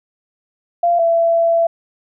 sine tone pair in turn, 690 / 670 Hz, F5 / E5, -21 / +28 cents, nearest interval minor second, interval 51 cents, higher first, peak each -11 / -11 dBFS, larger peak neither, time 0.83-0.99 / 0.99-1.67 s, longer second, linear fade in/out 5 ms, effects none

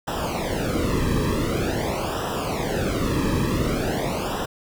brown noise with flanger, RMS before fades -24 dBFS, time 0.07-4.46 s, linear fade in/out 10 ms, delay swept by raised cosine 0.45 to 1.41 ms, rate 0.46 Hz, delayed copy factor -0.95, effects none

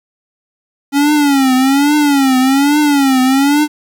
square tone with vibrato, 277.2 Hz, C#4, in tune, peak -9 dBFS, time 0.92-3.68 s, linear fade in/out 50 ms, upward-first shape triangle, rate 1.2 Hz, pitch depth 150 cents each way, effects 8-bit

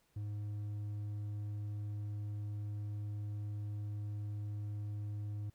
sine tone with hard clipping, 103.83 Hz, G#2, in tune, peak -39 dBFS, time 0.16-5.5 s, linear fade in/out 5 ms, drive 3 dB, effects pink hiss -74 dBFS RMS until 5.54 s

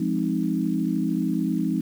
sine chord, F minor seventh, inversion none, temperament equal, 174.61 / 207.7 / 261.6 / 311.1 Hz, F3 / Ab3 / C4 / Eb4, 0 / 0 / 0 / 0 cents, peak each -27 dBFS, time 0-1.81 s, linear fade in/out 5 ms, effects 8-bit

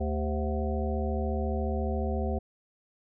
harmonic tone with a mistuned harmonic, 74.3 Hz, D2, 21 cents sharp, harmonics 1 / 3 / 5 / 7 / 9 / 10, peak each -29 / -34 / -36 / -37 / -39 / -39 dBFS, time 0-2.39 s, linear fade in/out 10 ms, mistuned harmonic 5, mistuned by +89 cents, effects none

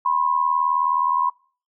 sine tone pair together, 987.8 / 1067.2 Hz, B5 / C6, 0 / +34 cents, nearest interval minor second, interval 134 cents, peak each -20 dBFS, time 0.05-1.3 s, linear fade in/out 10 ms, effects noise-tail reverb RT60 0.4 s tail -24 dB re dry

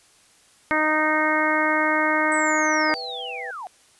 harmonic tone, 309 Hz, D#4, 12 cents flat, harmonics 1 / 2 / 3 / 4 / 5 / 6 / 7, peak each -26 / -26 / -26 / -26 / -26 / -26 / -26 dBFS, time 0.71-2.94 s, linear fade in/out 0 ms
sine linear sweep, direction down, 8140 to 690 Hz, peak -31 dBFS, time 2.32-3.67 s, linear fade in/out 0 ms
sine chord, E minor, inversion second, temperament equal, 493.9 / 659.3 / 784 Hz, B4 / E5 / G5, 0 / 0 / 0 cents, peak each -36 / -41 / -35 dBFS, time 2.89-3.51 s, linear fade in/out 5 ms
effects white hiss -56 dBFS RMS until 3.99 s + resampled to 24000 Hz

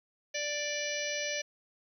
harmonic tone, 587.3 Hz, D5, in tune, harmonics 1 / 3 / 4 / 5 / 6 / 7 / 8 / 9 / 10, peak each -37 / -40 / -38 / -42 / -48 / -45 / -47 / -45 / -39 dBFS, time 0.34-1.42 s, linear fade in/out 10 ms, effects 11-bit

